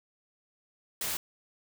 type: noise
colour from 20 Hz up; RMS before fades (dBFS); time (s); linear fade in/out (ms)
white; -33; 1.01-1.17; 2
effects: none